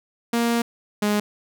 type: tone pair in turn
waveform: sawtooth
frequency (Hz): 234.4 / 208.1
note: A#3 / G#3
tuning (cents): +10 / +4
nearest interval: major second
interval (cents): 206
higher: first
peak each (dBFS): -15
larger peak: neither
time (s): 0.33-0.62 / 1.02-1.2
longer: first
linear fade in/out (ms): 5
effects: none